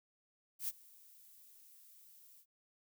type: noise with ADSR envelope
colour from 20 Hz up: violet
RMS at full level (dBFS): -37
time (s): 0.59-2.46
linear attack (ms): 93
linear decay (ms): 32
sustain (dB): -24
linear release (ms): 70
effects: none